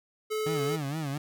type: tone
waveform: square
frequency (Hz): 431.6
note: A4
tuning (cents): -33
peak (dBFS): -29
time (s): 0.3-0.77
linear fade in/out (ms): 20
type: tone with vibrato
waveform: 30% pulse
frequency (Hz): 148.5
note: D3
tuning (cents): +20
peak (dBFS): -28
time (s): 0.46-1.18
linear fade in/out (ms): 5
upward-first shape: sine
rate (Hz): 4.3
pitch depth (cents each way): 150
effects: none